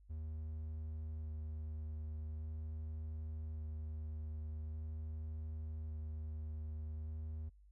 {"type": "tone with vibrato", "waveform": "triangle", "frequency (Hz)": 77.78, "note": "D#2", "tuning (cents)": 0, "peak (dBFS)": -39, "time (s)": [0.09, 7.5], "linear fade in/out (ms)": 20, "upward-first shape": "square", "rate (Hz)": 0.43, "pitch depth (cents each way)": 9, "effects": ["added 50 Hz sine -60 dBFS peak until 7.71 s"]}